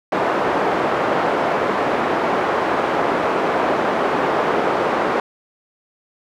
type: band-pass noise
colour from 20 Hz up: pink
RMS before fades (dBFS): -19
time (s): 0.12-5.2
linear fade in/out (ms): 2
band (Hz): 390 to 1200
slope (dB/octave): 12
effects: none